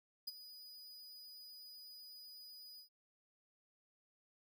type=tone with ADSR envelope; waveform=45% pulse; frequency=4946 Hz; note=D#8; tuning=11 cents flat; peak=-38 dBFS; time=0.27-2.89 s; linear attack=9 ms; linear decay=27 ms; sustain=-14 dB; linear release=100 ms; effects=none